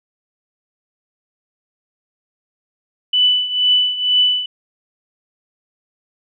sine tone with tremolo, 2985 Hz, F#7, 15 cents sharp, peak -9 dBFS, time 3.13-4.46 s, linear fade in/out 5 ms, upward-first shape triangle, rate 2.1 Hz, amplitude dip 80%, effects none

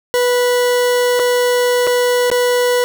40% pulse tone with dropouts, 491.2 Hz, B4, 9 cents flat, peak -11 dBFS, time 0.14-2.84 s, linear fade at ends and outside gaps 0 ms, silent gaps 1.193-1.197 / 1.869-1.873 / 2.301-2.315 s, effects none

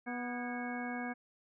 harmonic tone with a mistuned harmonic, 245 Hz, B3, 14 cents flat, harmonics 1 / 2 / 3 / 4 / 5 / 6 / 7 / 9, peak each -39 / -48 / -43 / -51 / -51 / -55 / -44 / -47 dBFS, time 0.06-1.14 s, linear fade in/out 20 ms, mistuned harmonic 7, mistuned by -78 cents, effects none

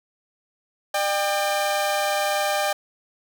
sawtooth tone pair together, 601.6 / 795 Hz, D5 / G5, +42 / +24 cents, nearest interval perfect fourth, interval 482 cents, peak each -20 dBFS, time 0.94-2.73 s, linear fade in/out 5 ms, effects none

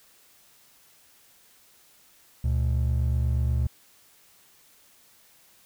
triangle tone pair together, 72.5 / 120.81 Hz, D2 / B2, -22 / -38 cents, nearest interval major sixth, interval 884 cents, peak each -21 / -25 dBFS, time 2.44-3.67 s, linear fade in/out 5 ms, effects white hiss -58 dBFS RMS until 5.65 s

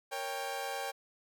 sawtooth chord, G diminished, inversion first, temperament equal with one note detuned, 466.2 / 554.4 / 790.8 Hz, Bb4 / Db5 / G5, 0 / 0 / +15 cents, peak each -40 / -37 / -34 dBFS, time 0.11-0.92 s, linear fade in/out 20 ms, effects none

